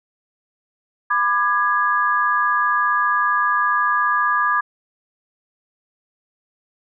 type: chord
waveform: sine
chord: G# diminished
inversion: first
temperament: just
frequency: 996.7 / 1196.1 / 1661.2 Hz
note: B5 / D6 / G#6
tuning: +16 / +31 / 0 cents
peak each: -23 / -18 / -20 dBFS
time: 1.1-4.61 s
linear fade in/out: 10 ms
effects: none